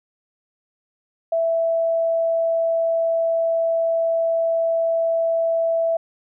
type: tone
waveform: sine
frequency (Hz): 661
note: E5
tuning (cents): +5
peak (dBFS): -17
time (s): 1.32-5.97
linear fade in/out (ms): 5
effects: none